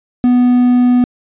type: tone with quantisation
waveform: triangle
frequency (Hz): 246.9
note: B3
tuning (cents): 0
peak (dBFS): -5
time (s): 0.24-1.04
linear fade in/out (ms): 0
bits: 5
effects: resampled to 8000 Hz